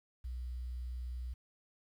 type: tone with quantisation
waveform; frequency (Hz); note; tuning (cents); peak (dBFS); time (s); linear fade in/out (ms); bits
sine; 61.6; B1; -4; -38; 0.24-1.34; 10; 11
effects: none